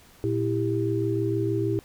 sine tone cluster, 115.8 / 329.3 / 395.8 Hz, A#2 / E4 / G4, -11 / -2 / +17 cents, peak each -27 dBFS, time 0.24-1.79 s, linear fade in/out 0 ms, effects pink hiss -54 dBFS RMS until 1.84 s

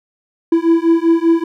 triangle beating tone pair, 329.6 / 334.7 Hz, E4 / E4, 0 / +26 cents, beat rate 5.1 Hz, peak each -11 dBFS, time 0.52-1.44 s, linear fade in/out 5 ms, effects none

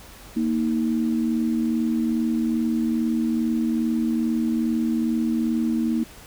sine tone pair together, 233.1 / 315.5 Hz, A#3 / D#4, 0 / +24 cents, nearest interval perfect fourth, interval 524 cents, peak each -21 / -25 dBFS, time 0.36-6.04 s, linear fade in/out 10 ms, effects added 47 Hz sine -50 dBFS peak until 6.26 s + pink hiss -45 dBFS RMS until 6.26 s

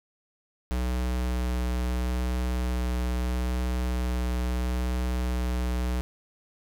square tone with vibrato, 61.74 Hz, B1, in tune, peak -26 dBFS, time 0.71-6.01 s, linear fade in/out 0 ms, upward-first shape sine, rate 0.76 Hz, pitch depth 9 cents each way, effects none

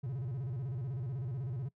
triangle tone with vibrato, 127.4 Hz, C3, 46 cents flat, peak -33 dBFS, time 0.03-1.69 s, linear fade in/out 10 ms, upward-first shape square, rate 16 Hz, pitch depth 170 cents each way, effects noise-tail reverb RT60 0.1 s tail -22 dB re dry

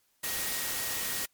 sine tone in noise, 1884 Hz, A#6, 18 cents sharp, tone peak -42 dBFS, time 0.23-1.26 s, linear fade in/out 10 ms, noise white, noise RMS -33 dBFS, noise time 0.23-1.26 s, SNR -12 dB, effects white hiss -71 dBFS RMS until 1.33 s + MP3 96 kbps

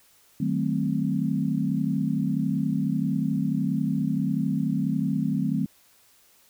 sine chord, D# diminished seventh, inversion none, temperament equal with one note detuned, 155.56 / 189.54 / 220 / 261.6 Hz, D#3 / F#3 / A3 / C4, 0 / +42 / 0 / 0 cents, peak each -28 dBFS, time 0.4-5.66 s, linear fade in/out 5 ms, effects white hiss -59 dBFS RMS until 6.49 s

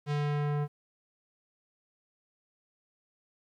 square tone with low-pass filter sweep, 146.6 Hz, D3, 3 cents flat, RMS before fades -30 dBFS, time 0.06-0.68 s, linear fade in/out 50 ms, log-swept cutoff 5000 to 1100 Hz, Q 0.76, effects 11-bit

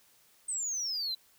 sine exponential sweep, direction down, 8450 to 3951 Hz, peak -29 dBFS, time 0.48-1.15 s, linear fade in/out 10 ms, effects tanh soft clip ceiling -30 dBFS + white hiss -64 dBFS RMS until 1.38 s

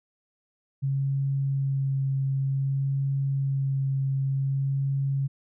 sine tone with vibrato, 136.5 Hz, C#3, 26 cents flat, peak -23 dBFS, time 0.82-5.28 s, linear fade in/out 20 ms, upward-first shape sine, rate 0.54 Hz, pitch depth 12 cents each way, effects none

